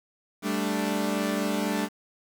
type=chord; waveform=sawtooth; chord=G suspended second; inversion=none; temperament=equal; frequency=196 / 220 / 293.7 Hz; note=G3 / A3 / D4; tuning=0 / 0 / 0 cents; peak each=-26 dBFS; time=0.42-1.89 s; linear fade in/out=50 ms; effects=8-bit